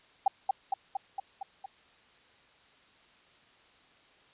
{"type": "tone with echo", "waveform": "sine", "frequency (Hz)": 784, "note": "G5", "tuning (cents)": 0, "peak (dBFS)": -19, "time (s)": [0.26, 0.28], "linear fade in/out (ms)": 5, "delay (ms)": 230, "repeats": 6, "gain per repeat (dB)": -3, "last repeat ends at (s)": 1.66, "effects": ["white hiss -61 dBFS RMS until 4.33 s", "resampled to 8000 Hz"]}